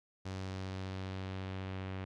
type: tone with low-pass filter sweep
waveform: sawtooth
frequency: 94.7 Hz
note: F#2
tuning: 41 cents sharp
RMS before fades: -41 dBFS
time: 0.25-2.05 s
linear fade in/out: 10 ms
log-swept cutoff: 5800 to 2700 Hz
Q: 1.3
effects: none